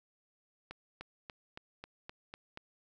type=accelerating click train; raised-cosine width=0.3 ms; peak=-28 dBFS; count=8; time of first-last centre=0.71-2.574 s; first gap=300 ms; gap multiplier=0.96; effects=none